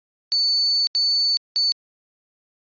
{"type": "tone bursts at uneven times", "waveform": "sine", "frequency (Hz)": 4489, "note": "C#8", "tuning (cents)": 21, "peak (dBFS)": -16, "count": 3, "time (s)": [[0.32, 0.87], [0.95, 1.37], [1.56, 1.72]], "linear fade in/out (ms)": 0, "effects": ["resampled to 11025 Hz"]}